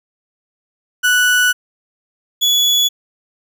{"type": "tone pair in turn", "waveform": "35% pulse", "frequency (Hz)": [1480, 3406], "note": ["F#6", "G#7"], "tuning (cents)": [0, 43], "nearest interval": "octave + major second", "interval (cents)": 1443, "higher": "second", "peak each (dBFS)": -9, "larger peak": "neither", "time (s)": [[1.03, 1.53], [2.41, 2.89]], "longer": "first", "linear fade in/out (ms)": 20, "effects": []}